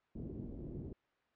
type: low-pass noise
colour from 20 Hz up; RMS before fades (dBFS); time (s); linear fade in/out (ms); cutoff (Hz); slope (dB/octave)
white; -45; 0.15-0.93; 5; 330; 24
effects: white hiss -75 dBFS RMS until 1.35 s + low-pass 2000 Hz 12 dB/octave